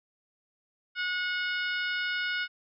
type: harmonic tone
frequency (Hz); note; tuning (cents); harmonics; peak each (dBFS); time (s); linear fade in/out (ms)
728; F#5; -28; 2 / 3 / 4 / 5 / 6 / 7; -30 / -36 / -37 / -41 / -46 / -44; 0.95-2.48; 50
effects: none